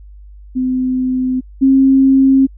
sine tone pair in turn, 256.2 / 268 Hz, C4 / C4, -36 / +42 cents, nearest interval minor second, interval 78 cents, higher second, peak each -13 / -6 dBFS, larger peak second, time 0.55-1.41 / 1.61-2.47 s, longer neither, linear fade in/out 20 ms, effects added 50 Hz sine -34 dBFS peak until 2.57 s

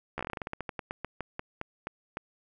slowing click train, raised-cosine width 0.5 ms, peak -19 dBFS, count 22, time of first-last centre 0.18-2.171 s, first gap 13 ms, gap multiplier 1.17, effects none

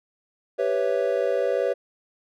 triangle chord, C# half-diminished seventh, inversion second, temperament equal, 392 / 493.9 / 554.4 / 659.3 Hz, G4 / B4 / C#5 / E5, 0 / 0 / 0 / 0 cents, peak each -26 / -23 / -23 / -28 dBFS, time 0.58-1.74 s, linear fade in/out 20 ms, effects none

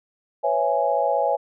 sine chord, C# minor seventh, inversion third, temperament just, 498.9 / 554.4 / 665.2 / 831.5 Hz, B4 / C#5 / E5 / G#5, +17 / 0 / +16 / +2 cents, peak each -27 / -23 / -24 / -23 dBFS, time 0.43-1.37 s, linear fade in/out 20 ms, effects none

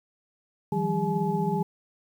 sine tone cluster, 159.4 / 175.2 / 197.5 / 406.4 / 853 Hz, D#3 / F3 / G3 / G#4 / G#5, +42 / +6 / +13 / -38 / +46 cents, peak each -30 dBFS, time 0.72-1.63 s, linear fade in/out 5 ms, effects 9-bit

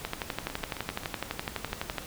two click trains, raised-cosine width 0.3 ms, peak -14 / -21 dBFS, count 24 / 5, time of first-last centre 0.05-1.983 / 0.5-1.035 s, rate 11.9 / 7.48 Hz, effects pink hiss -43 dBFS RMS until 2.06 s

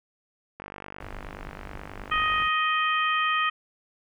click train, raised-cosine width 0.5 ms, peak -23 dBFS, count 91, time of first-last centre 0.6-2.422 s, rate 49.4 Hz
brown noise, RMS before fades -42 dBFS, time 1-2.49 s, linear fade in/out 10 ms
harmonic tone, 625 Hz, D#5, 8 cents sharp, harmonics 2 / 3 / 4 / 5, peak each -24 / -28 / -30 / -32 dBFS, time 2.11-3.5 s, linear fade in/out 10 ms
effects none

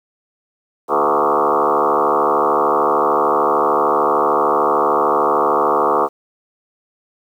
sine tone with frequency modulation, 802 Hz, G5, 39 cents sharp, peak -12 dBFS, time 0.88-6.09 s, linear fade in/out 50 ms, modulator 73.3 Hz, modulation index 6.1, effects 8-bit

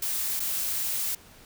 blue noise with dropouts, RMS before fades -29 dBFS, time 0.02-1.15 s, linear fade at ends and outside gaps 5 ms, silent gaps 0.397-0.401 s, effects pink hiss -52 dBFS RMS until 1.45 s

